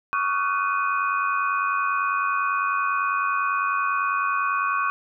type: tone cluster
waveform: sine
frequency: 1119 / 1209 / 1408 / 1506 / 2489 Hz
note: C#6 / D6 / F6 / F#6 / D#7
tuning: +16 / +50 / +14 / +30 / 0 cents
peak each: -23 / -31 / -32 / -28 / -31 dBFS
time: 0.13-4.9 s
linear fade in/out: 0 ms
effects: none